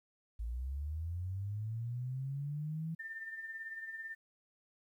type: linear sweep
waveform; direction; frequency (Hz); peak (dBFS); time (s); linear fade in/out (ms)
sine; up; 54 to 164.81; -36; 0.39-2.95; 10
type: tone with tremolo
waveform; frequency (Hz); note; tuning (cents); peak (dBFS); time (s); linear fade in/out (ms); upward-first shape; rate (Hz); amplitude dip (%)
sine; 1797; A6; +36; -39; 2.99-4.15; 10; triangle; 18; 60
effects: 12-bit